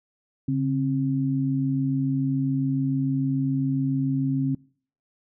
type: tone pair together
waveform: sine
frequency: 140.1 / 267.1 Hz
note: C#3 / C4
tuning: +19 / +36 cents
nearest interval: major seventh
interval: 1117 cents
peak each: -24 dBFS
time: 0.48-4.55 s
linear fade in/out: 5 ms
effects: noise-tail reverb RT60 0.5 s tail -24 dB re dry